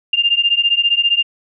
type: beating tone pair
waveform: sine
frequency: 2794 / 2809 Hz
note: F7 / F7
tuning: 0 / +9 cents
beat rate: 15 Hz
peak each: -15 dBFS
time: 0.13-1.23 s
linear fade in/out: 5 ms
effects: none